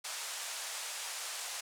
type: band-pass noise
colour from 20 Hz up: white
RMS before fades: -41 dBFS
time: 0.04-1.61 s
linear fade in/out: 10 ms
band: 600 to 9600 Hz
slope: 24 dB/octave
effects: none